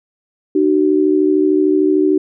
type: tone pair together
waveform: sine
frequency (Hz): 304.6 / 377.9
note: D#4 / F#4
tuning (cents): -37 / +37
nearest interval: major third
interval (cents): 374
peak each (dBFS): -13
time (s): 0.55-2.18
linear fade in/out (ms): 5
effects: none